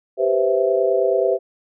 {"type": "chord", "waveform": "sine", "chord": "C major seventh", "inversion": "second", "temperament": "equal", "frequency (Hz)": [392, 493.9, 523.3, 659.3], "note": ["G4", "B4", "C5", "E5"], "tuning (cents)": [0, 0, 0, 0], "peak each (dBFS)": [-20, -22, -20, -21], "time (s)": [0.17, 1.39], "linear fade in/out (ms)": 50, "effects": []}